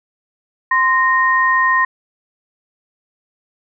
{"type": "tone pair together", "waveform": "sine", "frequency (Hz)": [1041.1, 1855], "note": ["C6", "A#6"], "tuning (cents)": [-9, -9], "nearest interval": "minor seventh", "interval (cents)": 1000, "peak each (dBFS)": -14, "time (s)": [0.71, 1.85], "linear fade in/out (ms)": 5, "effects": []}